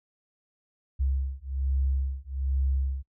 sine beating tone pair, 66.6 / 67.8 Hz, C2 / C#2, +31 / -38 cents, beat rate 1.2 Hz, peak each -28 dBFS, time 0.99-3.03 s, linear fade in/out 20 ms, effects noise-tail reverb RT60 0.1 s tail -25 dB re dry

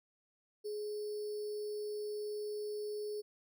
sine tone with sample-and-hold, 419.3 Hz, G#4, 17 cents sharp, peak -37 dBFS, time 0.64-3.22 s, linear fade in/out 20 ms, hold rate 4900 Hz, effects none

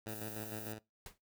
10% pulse tone with tremolo, 108.4 Hz, A2, 25 cents flat, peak -33 dBFS, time 0.06-0.79 s, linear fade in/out 5 ms, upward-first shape square, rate 6.6 Hz, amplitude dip 45%
violet noise, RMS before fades -48 dBFS, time 0.08-0.73 s, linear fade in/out 10 ms
pink noise with exponential decay, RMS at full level -45 dBFS, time 1.06-1.18 s, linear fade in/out 2 ms, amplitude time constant 26 ms
effects noise-tail reverb RT60 0.2 s tail -21 dB re dry

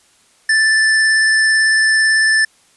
square tone with vibrato, 1760 Hz, A6, in tune, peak -11 dBFS, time 0.49-2.45 s, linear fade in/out 5 ms, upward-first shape sine, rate 18 Hz, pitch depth 9 cents each way, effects white hiss -53 dBFS RMS until 2.76 s + resampled to 24000 Hz

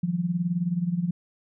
sine tone with tremolo, 174.61 Hz, F3, in tune, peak -20 dBFS, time 0.03-1.11 s, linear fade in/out 5 ms, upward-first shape sine, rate 19 Hz, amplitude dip 75%, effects none

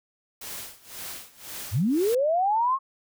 white noise with tremolo, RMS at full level -36 dBFS, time 0.41-2.15 s, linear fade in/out 5 ms, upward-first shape sine, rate 1.9 Hz, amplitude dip 90%
sine linear sweep, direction up, 77.78 to 1100 Hz, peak -20 dBFS, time 1.71-2.79 s, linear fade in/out 50 ms
effects none

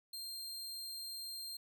sawtooth tone, 4186 Hz, C8, in tune, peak -40 dBFS, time 0.13-1.57 s, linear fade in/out 5 ms, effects none

